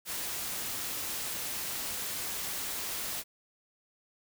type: noise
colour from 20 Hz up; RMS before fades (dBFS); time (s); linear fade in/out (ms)
white; -36; 0.05-3.24; 50
effects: none